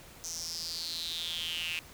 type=tone with high-pass filter sweep; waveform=square; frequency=83 Hz; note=E2; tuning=12 cents sharp; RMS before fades=-37 dBFS; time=0.24-1.79 s; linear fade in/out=0 ms; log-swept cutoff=6100 to 2600 Hz; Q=7.5; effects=pink hiss -52 dBFS RMS until 1.93 s